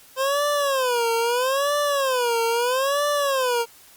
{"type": "tone with vibrato", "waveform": "25% pulse", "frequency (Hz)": 518, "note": "C5", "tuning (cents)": -17, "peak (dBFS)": -16, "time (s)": [0.16, 3.66], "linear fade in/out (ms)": 50, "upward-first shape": "sine", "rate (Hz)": 0.77, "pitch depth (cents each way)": 210, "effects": ["white hiss -50 dBFS RMS until 3.96 s", "Opus 48 kbps"]}